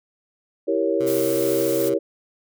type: chord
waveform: sine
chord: E diminished seventh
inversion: none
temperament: equal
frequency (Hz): 329.6 / 392 / 466.2 / 554.4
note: E4 / G4 / Bb4 / Db5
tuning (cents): 0 / 0 / 0 / 0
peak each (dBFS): -24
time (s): 0.67-1.99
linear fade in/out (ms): 20
type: tone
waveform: 15% pulse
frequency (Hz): 131.5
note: C3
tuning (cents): +9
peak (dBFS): -26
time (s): 1-1.94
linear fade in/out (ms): 5
type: noise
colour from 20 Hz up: blue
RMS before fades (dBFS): -31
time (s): 1.06-1.9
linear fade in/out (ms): 20
effects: none